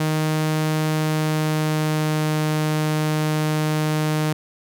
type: tone with pitch glide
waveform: sawtooth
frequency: 155.56 to 154.04 Hz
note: D#3 to D#3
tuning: 0 to -17 cents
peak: -15 dBFS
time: 0-4.33 s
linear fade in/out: 5 ms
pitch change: -17 cents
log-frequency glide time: 0.86-2.38 s
effects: none